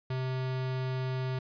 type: tone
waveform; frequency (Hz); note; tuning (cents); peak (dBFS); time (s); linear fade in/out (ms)
square; 129.7; C3; -15; -31; 0.1-1.39; 5
effects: resampled to 11025 Hz